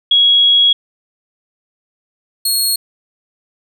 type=tone pair in turn; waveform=sine / 20% pulse; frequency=3322 / 4306 Hz; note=G#7 / C8; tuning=0 / +49 cents; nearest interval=major third; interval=449 cents; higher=second; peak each=-7 dBFS; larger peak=neither; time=0.11-0.73 / 2.45-2.76 s; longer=first; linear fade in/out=5 ms; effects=none